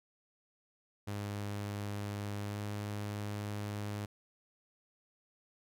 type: tone with pitch glide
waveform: sawtooth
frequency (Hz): 102.3 to 103.49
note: G#2 to G#2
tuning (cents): -26 to -6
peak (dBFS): -33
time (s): 1.07-4.06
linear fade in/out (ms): 10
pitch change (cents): +20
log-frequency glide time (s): 2.45-2.59
effects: none